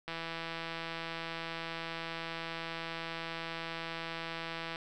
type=click train; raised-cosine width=0.3 ms; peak=-23 dBFS; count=773; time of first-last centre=0.08-4.759 s; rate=165 Hz; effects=none